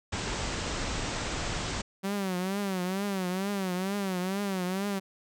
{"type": "low-pass noise", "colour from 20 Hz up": "pink", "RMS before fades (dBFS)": -33, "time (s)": [0.12, 1.82], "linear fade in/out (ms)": 10, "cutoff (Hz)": 8200, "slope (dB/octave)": 96}
{"type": "tone with vibrato", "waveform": "sawtooth", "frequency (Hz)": 191, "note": "G3", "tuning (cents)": -45, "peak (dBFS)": -25, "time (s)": [2.03, 5], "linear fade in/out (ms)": 20, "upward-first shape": "triangle", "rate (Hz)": 2.2, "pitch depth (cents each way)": 130}
{"effects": []}